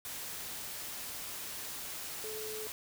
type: tone in noise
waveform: sine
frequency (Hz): 432.7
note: A4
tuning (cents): -29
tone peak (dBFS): -41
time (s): 2.24-2.67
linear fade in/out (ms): 0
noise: white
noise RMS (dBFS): -42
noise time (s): 0.05-2.72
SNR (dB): -2
effects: none